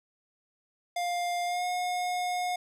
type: tone with pitch glide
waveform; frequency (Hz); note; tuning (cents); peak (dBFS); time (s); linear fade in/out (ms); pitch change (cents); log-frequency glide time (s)
square; 703 to 720.3; F5 to F#5; +11 to -47; -29; 0.96-2.56; 5; +42; 1.45-1.65
effects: low-pass 11000 Hz 12 dB/octave + 11-bit